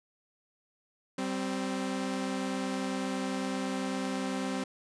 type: tone pair together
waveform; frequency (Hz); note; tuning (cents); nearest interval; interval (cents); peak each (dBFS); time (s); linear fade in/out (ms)
sawtooth; 193.72 / 261.6; G3 / C4; -20 / 0; perfect fourth; 520; -31 / -29; 1.18-4.64; 5
effects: resampled to 22050 Hz